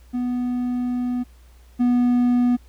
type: tone pair in turn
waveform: triangle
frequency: 246.9 / 244.8 Hz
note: B3 / B3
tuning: 0 / -15 cents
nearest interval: unison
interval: 15 cents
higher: first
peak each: -19 / -13 dBFS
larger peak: second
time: 0.13-1.24 / 1.79-2.57 s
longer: first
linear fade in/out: 20 ms
effects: added 60 Hz sine -46 dBFS peak until 2.68 s + pink hiss -58 dBFS RMS until 2.68 s